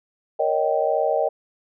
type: chord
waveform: sine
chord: Eb dominant seventh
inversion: second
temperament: just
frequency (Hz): 466.7 / 560 / 622.3 / 777.8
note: Bb4 / Db5 / Eb5 / G5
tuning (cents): +2 / +18 / 0 / -14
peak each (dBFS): -25 / -24 / -22 / -25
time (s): 0.39-1.29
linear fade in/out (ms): 10
effects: none